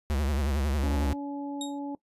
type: tone with vibrato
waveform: square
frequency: 71 Hz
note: C#2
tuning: 42 cents sharp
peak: -26 dBFS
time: 0.1-1.13 s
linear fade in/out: 0 ms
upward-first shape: triangle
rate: 11 Hz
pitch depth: 160 cents each way
type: harmonic tone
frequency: 283.6 Hz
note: C#4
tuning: 40 cents sharp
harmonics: 1 / 2 / 3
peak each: -32 / -43 / -41 dBFS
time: 0.83-1.95 s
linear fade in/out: 2 ms
type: tone with exponential decay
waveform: 25% pulse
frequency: 3744 Hz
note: A#7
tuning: 7 cents sharp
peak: -27 dBFS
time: 1.61-1.79 s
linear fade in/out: 2 ms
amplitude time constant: 37 ms
effects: noise-tail reverb RT60 0.1 s tail -20 dB re dry + resampled to 32000 Hz